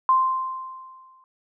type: tone with exponential decay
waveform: sine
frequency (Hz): 1044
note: C6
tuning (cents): -4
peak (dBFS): -13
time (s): 0.09-1.24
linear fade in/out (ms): 1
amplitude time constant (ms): 250
effects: none